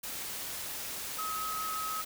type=tone in noise; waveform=sine; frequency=1276 Hz; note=D#6; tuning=43 cents sharp; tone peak=-34 dBFS; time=1.18-2.02 s; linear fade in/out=10 ms; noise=white; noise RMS=-39 dBFS; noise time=0.03-2.05 s; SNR=+2 dB; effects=none